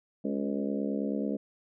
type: harmonic tone with a mistuned harmonic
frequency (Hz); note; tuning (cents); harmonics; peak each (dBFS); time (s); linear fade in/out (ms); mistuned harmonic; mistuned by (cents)
69.3; C#2; 0; 3 / 4 / 5 / 6 / 7 / 8 / 9; -32 / -33 / -41 / -40 / -38 / -41 / -43; 0.24-1.37; 10; 5; +33
effects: none